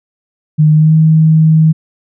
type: tone with pitch glide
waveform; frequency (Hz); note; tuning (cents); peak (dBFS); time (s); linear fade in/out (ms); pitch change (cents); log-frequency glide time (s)
sine; 153.5 to 158.27; D#3 to D#3; -23 to +30; -4; 0.58-1.73; 20; +53; 0.73-0.94
effects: none